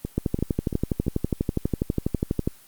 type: two click trains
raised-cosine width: 3 ms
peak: -9 / -15 dBFS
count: 29 / 4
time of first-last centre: 0.18-2.475 / 0.05-1.067 s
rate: 12.2 / 2.95 Hz
effects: white hiss -52 dBFS RMS until 2.67 s + Opus 24 kbps